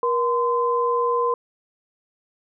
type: tone pair together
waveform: sine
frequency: 477.1 / 1028 Hz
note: A#4 / C6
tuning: +40 / -31 cents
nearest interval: octave + minor second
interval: 1329 cents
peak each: -21 dBFS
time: 0.03-1.34 s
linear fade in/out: 2 ms
effects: none